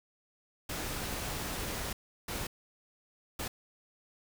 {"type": "noise bursts at uneven times", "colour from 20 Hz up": "pink", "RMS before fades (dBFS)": -37, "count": 3, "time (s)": [[0.69, 1.93], [2.28, 2.47], [3.39, 3.48]], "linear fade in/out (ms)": 5, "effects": []}